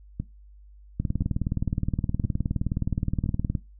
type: two click trains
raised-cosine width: 5 ms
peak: -13 / -16 dBFS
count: 50 / 4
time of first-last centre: 1-3.552 / 0.2-3.261 s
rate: 19.2 / 0.98 Hz
effects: noise-tail reverb RT60 0.2 s tail -17 dB re dry + added 50 Hz sine -47 dBFS peak until 3.79 s